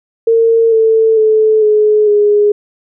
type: tone with pitch steps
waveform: sine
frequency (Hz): 456 / 445.3 / 434.9 / 424.7 / 414.8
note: A#4 / A4 / A4 / G#4 / G#4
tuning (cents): -38 / +21 / -20 / +39 / -2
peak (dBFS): -6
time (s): 0.27-2.52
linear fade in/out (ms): 5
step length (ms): 450
effects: none